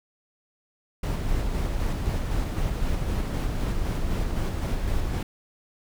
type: noise with tremolo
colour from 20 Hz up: brown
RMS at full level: -25 dBFS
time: 1.03-5.23 s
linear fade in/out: 5 ms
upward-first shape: square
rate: 3.9 Hz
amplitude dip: 25%
effects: none